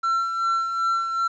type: tone with tremolo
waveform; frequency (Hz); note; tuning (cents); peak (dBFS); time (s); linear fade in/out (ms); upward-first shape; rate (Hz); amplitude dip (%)
triangle; 1351; E6; +42; -17; 0.03-1.28; 10; sine; 2.6; 50
effects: resampled to 16000 Hz + 9-bit